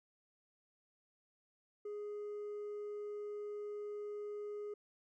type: tone with hard clipping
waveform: triangle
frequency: 415.3 Hz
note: G#4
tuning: in tune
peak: -40 dBFS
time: 1.85-4.74 s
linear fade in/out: 5 ms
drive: 1 dB
effects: none